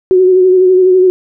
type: tone with vibrato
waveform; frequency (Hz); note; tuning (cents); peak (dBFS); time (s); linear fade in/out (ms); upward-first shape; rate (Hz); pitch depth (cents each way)
sine; 370; F#4; 0; -4; 0.11-1.1; 0; sine; 12; 32
effects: none